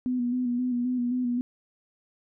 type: tone with vibrato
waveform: sine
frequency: 246.9 Hz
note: B3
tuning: in tune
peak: -24 dBFS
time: 0.06-1.41 s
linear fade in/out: 0 ms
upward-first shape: square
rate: 3.8 Hz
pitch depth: 32 cents each way
effects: none